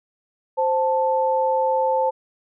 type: tone pair together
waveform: sine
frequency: 523.3 / 880.1 Hz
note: C5 / A5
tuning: 0 / 0 cents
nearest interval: major sixth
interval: 900 cents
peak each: -20 dBFS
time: 0.57-2.11 s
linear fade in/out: 20 ms
effects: none